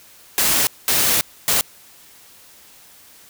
white noise bursts at uneven times, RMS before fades -17 dBFS, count 3, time 0.38-0.67 / 0.88-1.21 / 1.48-1.61 s, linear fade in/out 0 ms, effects white hiss -47 dBFS RMS until 3.29 s

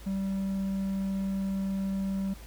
triangle tone, 193.9 Hz, G3, 19 cents flat, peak -26 dBFS, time 0.06-2.34 s, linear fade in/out 10 ms, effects added 53 Hz sine -44 dBFS peak until 2.46 s + pink hiss -52 dBFS RMS until 2.46 s

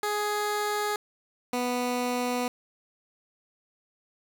15% pulse tone pair in turn, 417.2 / 246.7 Hz, G#4 / B3, +8 / -2 cents, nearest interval major sixth, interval 910 cents, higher first, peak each -20 dBFS, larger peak neither, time 0.03-0.96 / 1.53-2.48 s, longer second, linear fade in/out 2 ms, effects 9-bit

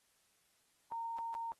sine tone with dropouts, 920 Hz, A#5, 23 cents flat, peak -38 dBFS, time 0.92-1.52 s, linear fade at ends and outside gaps 0 ms, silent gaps 1.185-1.189 / 1.342-1.35 s, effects white hiss -74 dBFS RMS until 1.59 s + AAC 32 kbps

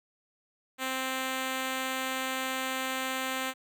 5% pulse tone, 261.6 Hz, C4, in tune, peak -19 dBFS, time 0.78-3.54 s, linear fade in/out 50 ms, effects none

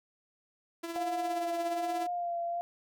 sawtooth tone with tremolo, 335.8 Hz, E4, 32 cents sharp, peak -30 dBFS, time 0.83-2.07 s, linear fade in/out 10 ms, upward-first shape triangle, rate 17 Hz, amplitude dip 60%
sine tone with vibrato, 698.5 Hz, F5, in tune, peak -31 dBFS, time 0.96-2.61 s, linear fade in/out 0 ms, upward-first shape sine, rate 1.2 Hz, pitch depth 34 cents each way
effects none

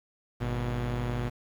sawtooth tone pair together, 50.95 / 121.3 Hz, G#1 / B2, -32 / -31 cents, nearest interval octave + minor third, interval 1501 cents, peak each -30 / -26 dBFS, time 0.4-1.3 s, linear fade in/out 20 ms, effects low-pass 3000 Hz 12 dB/octave + 9-bit

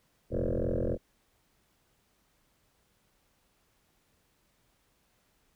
sine tone with frequency modulation, 233.1 Hz, A#3, in tune, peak -26 dBFS, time 0.3-0.98 s, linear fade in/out 50 ms, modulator 43.5 Hz, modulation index 7.7, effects tanh soft clip ceiling -23 dBFS + pink hiss -71 dBFS RMS until 5.55 s

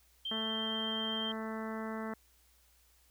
sine tone, 3156 Hz, G7, 11 cents sharp, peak -35 dBFS, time 0.25-1.32 s, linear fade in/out 5 ms
harmonic tone, 220.7 Hz, A3, 5 cents sharp, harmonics 1 / 2 / 3 / 4 / 5 / 6 / 7 / 8 / 9, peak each -39 / -44 / -46 / -48 / -48 / -48 / -52 / -51 / -53 dBFS, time 0.31-2.14 s, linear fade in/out 5 ms
effects added 60 Hz sine -68 dBFS peak until 3.1 s + white hiss -68 dBFS RMS until 3.1 s

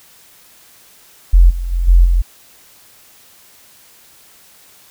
sine tone with level steps, 43.65 Hz, F1, in tune, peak -3 / -18 / -13 / -4 / -9 dBFS, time 1.33-2.22 s, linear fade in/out 10 ms, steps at 1.49 / 1.71 / 1.87 / 2.04 s, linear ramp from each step 20 ms, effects white hiss -46 dBFS RMS until 4.9 s

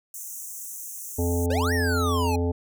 pink high-pass noise, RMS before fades -37 dBFS, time 0.14-1.46 s, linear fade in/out 2 ms, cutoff 6000 Hz, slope 96 dB/octave
harmonic tone, 86.4 Hz, F2, 18 cents flat, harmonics 1 / 3 / 5 / 7 / 9 / 10, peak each -24 / -28 / -28 / -37 / -41 / -41 dBFS, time 1.18-2.52 s, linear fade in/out 10 ms
square exponential two-way sweep, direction up then down, 487.2 to 1917 to 818 Hz, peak -27 dBFS, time 1.5-2.36 s, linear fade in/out 5 ms, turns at 1.73 s
effects none

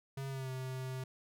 square tone with pitch glide, 135.9 to 130.06 Hz, C#3 to C3, -34 to -10 cents, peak -39 dBFS, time 0.17-1.04 s, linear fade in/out 5 ms, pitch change -76 cents, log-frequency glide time 0.29-0.5 s, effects none

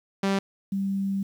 sawtooth / sine tone pair in turn, 195.7 / 195.7 Hz, G3 / G3, -3 / -3 cents, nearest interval unison, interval 0 cents, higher neither, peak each -18 / -24 dBFS, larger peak first, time 0.23-0.39 / 0.72-1.23 s, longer second, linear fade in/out 5 ms, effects low-pass 6000 Hz 12 dB/octave + 9-bit

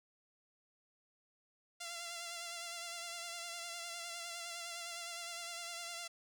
5% pulse tone with vibrato, 686 Hz, F5, 31 cents flat, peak -31 dBFS, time 1.8-6.08 s, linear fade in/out 10 ms, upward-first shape sine, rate 9.8 Hz, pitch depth 33 cents each way, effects none

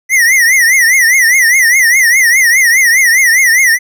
square tone with vibrato, 1975.5 Hz, B6, in tune, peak -6 dBFS, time 0.09-3.79 s, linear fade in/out 50 ms, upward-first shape triangle, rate 4.9 Hz, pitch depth 180 cents each way, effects none

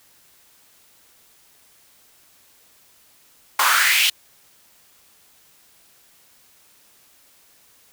pink noise with high-pass filter sweep, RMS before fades -17 dBFS, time 3.59-4.1 s, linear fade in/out 5 ms, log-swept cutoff 1000 to 3100 Hz, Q 3.8, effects white hiss -55 dBFS RMS until 7.92 s

